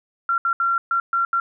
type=tone bursts at uneven times; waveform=sine; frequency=1370 Hz; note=F6; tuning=34 cents flat; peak=-17 dBFS; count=6; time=0.29-0.38 / 0.45-0.53 / 0.6-0.78 / 0.91-1 / 1.13-1.25 / 1.33-1.4 s; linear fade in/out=2 ms; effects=none